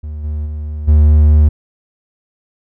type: tone with level steps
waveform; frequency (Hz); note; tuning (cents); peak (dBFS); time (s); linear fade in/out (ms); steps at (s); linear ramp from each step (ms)
triangle; 75.4; D2; +46; -20 / -15 / -18 / -3; 0.03-1.49; 10; 0.23 / 0.45 / 0.87; 20
effects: none